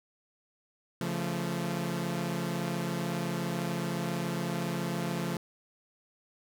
sawtooth chord, Db augmented, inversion none, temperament equal with one note detuned, 138.59 / 172.71 / 220 Hz, Db3 / F3 / A3, 0 / -19 / 0 cents, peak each -33 / -29 / -33 dBFS, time 1.01-5.37 s, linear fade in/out 2 ms, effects none

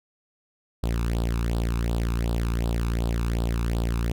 sawtooth tone with flanger, 57.7 Hz, A#1, 17 cents flat, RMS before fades -25 dBFS, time 0.83-4.12 s, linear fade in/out 5 ms, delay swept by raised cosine 0.23 to 0.81 ms, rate 2.7 Hz, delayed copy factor +0.75, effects none

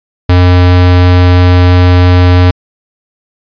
square tone, 89.7 Hz, F2, 47 cents sharp, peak -3 dBFS, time 0.29-2.51 s, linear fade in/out 5 ms, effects resampled to 11025 Hz

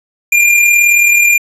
square tone with amplitude modulation, 2398 Hz, D7, 36 cents sharp, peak -5 dBFS, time 0.32-1.38 s, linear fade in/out 5 ms, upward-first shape sine, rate 38.8 Hz, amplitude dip 40%, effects resampled to 32000 Hz

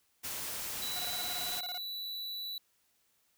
white noise, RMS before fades -39 dBFS, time 0.23-1.61 s, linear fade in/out 20 ms
square tone, 3951 Hz, B7, in tune, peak -38 dBFS, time 0.82-2.58 s, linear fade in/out 2 ms
sawtooth tone bursts, 720 Hz, F#5, 47 cents flat, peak -38 dBFS, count 15, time 0.96-1.776 s, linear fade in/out 0 ms, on 32 ms, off 24 ms
effects white hiss -73 dBFS RMS until 3.37 s

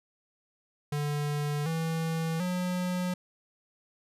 square tone with pitch steps, 146.83 / 162.92 / 180.77 Hz, D3 / E3 / F#3, 0 / -20 / -40 cents, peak -29 dBFS, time 0.92-3.14 s, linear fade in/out 5 ms, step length 740 ms, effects resampled to 32000 Hz

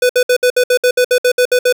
square tone bursts, 497.3 Hz, B4, 12 cents sharp, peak -9 dBFS, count 13, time 0.02-1.726 s, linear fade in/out 5 ms, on 74 ms, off 62 ms, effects 8-bit

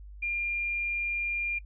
sine tone, 2400 Hz, D7, 37 cents sharp, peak -28 dBFS, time 0.22-1.59 s, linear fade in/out 10 ms, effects noise-tail reverb RT60 0.1 s tail -23 dB re dry + added 50 Hz sine -43 dBFS peak until 1.65 s

